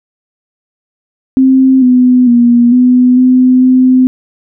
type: tone with pitch steps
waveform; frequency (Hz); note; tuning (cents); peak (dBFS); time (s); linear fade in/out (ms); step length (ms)
sine; 263 / 250.8 / 239.1 / 250 / 254.4 / 256.2; C4 / B3 / A#3 / B3 / C4 / C4; +9 / +27 / +44 / +21 / -48 / -36; -3; 1.37-4.07; 0; 450
effects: none